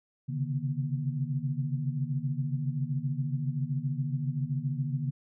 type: tone cluster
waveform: sine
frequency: 131.8 / 139.3 / 153 / 239.1 Hz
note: C3 / C#3 / D#3 / A#3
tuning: +13 / +9 / -29 / +44 cents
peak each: -35 / -31 / -34 / -39 dBFS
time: 0.28-5.11 s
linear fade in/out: 20 ms
effects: none